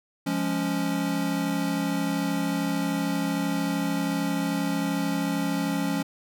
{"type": "chord", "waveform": "square", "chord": "Db major", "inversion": "first", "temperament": "equal", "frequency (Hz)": [174.61, 207.7, 277.2], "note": ["F3", "Ab3", "Db4"], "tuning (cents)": [0, 0, 0], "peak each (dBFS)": [-30, -32, -28], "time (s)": [0.26, 6.03], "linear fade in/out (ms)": 10, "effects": []}